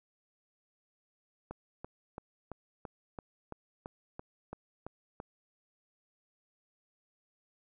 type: click train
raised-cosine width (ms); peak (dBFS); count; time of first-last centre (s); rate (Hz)
1; -27; 12; 1.51-5.201; 2.98
effects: none